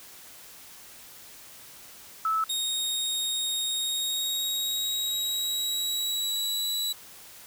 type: tone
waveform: sine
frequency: 1306 Hz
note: E6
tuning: 17 cents flat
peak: -23 dBFS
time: 2.25-2.44 s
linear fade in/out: 2 ms
type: tone with pitch glide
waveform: sawtooth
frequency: 3729 to 3928 Hz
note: A#7 to B7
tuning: 0 to -10 cents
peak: -24 dBFS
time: 2.49-6.93 s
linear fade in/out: 10 ms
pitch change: +90 cents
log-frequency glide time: 3.74-6.66 s
effects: white hiss -48 dBFS RMS until 7.46 s